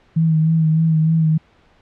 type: tone with vibrato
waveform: sine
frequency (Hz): 159.9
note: D#3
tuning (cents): +48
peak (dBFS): -12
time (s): 0.16-1.38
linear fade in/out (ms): 10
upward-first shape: sine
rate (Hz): 3.3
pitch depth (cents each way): 33
effects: pink hiss -54 dBFS RMS until 1.81 s + low-pass 3000 Hz 12 dB/octave

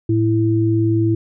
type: tone pair together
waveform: sine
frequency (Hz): 110.39 / 330.8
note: A2 / E4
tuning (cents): +6 / +6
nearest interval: octave + perfect fifth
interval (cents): 1900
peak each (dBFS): -16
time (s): 0.09-1.15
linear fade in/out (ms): 5
effects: none

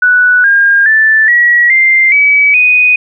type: tone with pitch steps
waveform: sine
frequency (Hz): 1480 / 1614 / 1760 / 1919.3 / 2093 / 2282 / 2489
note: F#6 / G#6 / A6 / B6 / C7 / C#7 / D#7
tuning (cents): 0 / -50 / 0 / -50 / 0 / +50 / 0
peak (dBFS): -4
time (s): 0.02-2.96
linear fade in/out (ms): 5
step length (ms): 420
effects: none

